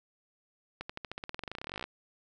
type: accelerating click train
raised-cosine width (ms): 0.3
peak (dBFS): -22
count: 27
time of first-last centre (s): 0.81-1.84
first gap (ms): 85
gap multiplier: 0.93
effects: none